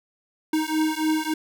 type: beating tone pair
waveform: square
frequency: 311.1 / 314.6 Hz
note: D#4 / D#4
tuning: 0 / +19 cents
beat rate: 3.5 Hz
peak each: -25 dBFS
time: 0.53-1.34 s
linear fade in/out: 5 ms
effects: none